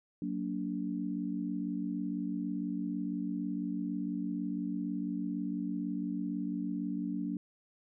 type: chord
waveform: sine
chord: Gb augmented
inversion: none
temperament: just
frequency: 185 / 231.2 / 289.1 Hz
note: Gb3 / Bb3 / D4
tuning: 0 / -14 / -27 cents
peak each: -37 / -38 / -36 dBFS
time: 0.22-7.37 s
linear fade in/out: 2 ms
effects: none